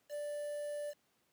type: tone with quantisation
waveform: triangle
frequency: 587.3 Hz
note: D5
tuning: in tune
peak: -36 dBFS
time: 0.09-0.94 s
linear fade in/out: 50 ms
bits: 9
effects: pink hiss -75 dBFS RMS until 1.32 s + high-pass 150 Hz 12 dB/octave